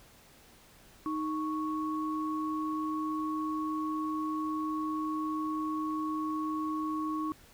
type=tone pair together; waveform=sine; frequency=311.1 / 1107.9 Hz; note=D#4 / C#6; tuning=0 / -1 cents; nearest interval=octave + minor seventh; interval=2199 cents; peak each=-32 / -35 dBFS; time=1.06-7.32 s; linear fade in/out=0 ms; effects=pink hiss -58 dBFS RMS until 7.53 s